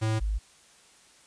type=tone pair in turn; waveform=square / sine; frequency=110 / 51.91 Hz; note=A2 / G#1; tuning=0 / 0 cents; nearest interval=octave + minor second; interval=1300 cents; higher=first; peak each=-25 dBFS; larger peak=neither; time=0.01-0.2 / 0.2-0.39 s; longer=neither; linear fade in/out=20 ms; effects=white hiss -57 dBFS RMS until 1.26 s + resampled to 22050 Hz